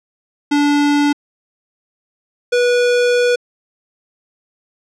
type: tone pair in turn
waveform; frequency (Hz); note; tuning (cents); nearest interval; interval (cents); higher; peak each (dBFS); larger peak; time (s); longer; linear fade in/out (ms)
square; 290 / 487.7; D4 / B4; -22 / -22; major sixth; 900; second; -12; neither; 0.51-1.13 / 2.52-3.36; second; 10
effects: low-pass 6000 Hz 12 dB/octave